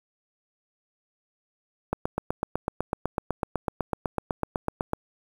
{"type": "click train", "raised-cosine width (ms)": 1, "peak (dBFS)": -11, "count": 25, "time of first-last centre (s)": [1.93, 4.934], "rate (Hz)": 7.99, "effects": ["7-bit"]}